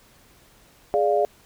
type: chord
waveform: sine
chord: D diminished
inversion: second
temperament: equal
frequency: 415.3 / 587.3 / 698.5 Hz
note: Ab4 / D5 / F5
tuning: 0 / 0 / 0 cents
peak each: -22 dBFS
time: 0.94-1.25 s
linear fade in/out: 0 ms
effects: pink hiss -55 dBFS RMS until 1.45 s